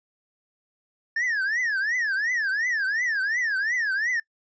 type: tone with vibrato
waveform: triangle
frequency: 1755 Hz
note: A6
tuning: 5 cents flat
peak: -21 dBFS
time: 1.16-4.2 s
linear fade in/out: 5 ms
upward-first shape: triangle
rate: 2.8 Hz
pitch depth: 270 cents each way
effects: noise-tail reverb RT60 0.1 s tail -23 dB re dry + resampled to 16000 Hz